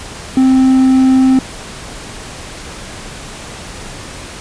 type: tone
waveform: triangle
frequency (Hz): 261.6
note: C4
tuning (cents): 0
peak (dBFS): -4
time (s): 0.37-1.39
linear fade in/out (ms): 2
effects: pink hiss -29 dBFS RMS until 4.4 s + resampled to 22050 Hz